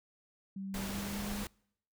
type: tone with pitch glide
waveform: sine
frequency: 194 to 204.5 Hz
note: G3 to G#3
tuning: -18 to -26 cents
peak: -38 dBFS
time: 0.56-1.44 s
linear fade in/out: 5 ms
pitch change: +92 cents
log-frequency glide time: 0.73-1.29 s
type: noise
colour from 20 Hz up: pink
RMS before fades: -41 dBFS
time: 0.74-1.47 s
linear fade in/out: 2 ms
effects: noise-tail reverb RT60 0.7 s tail -26 dB re dry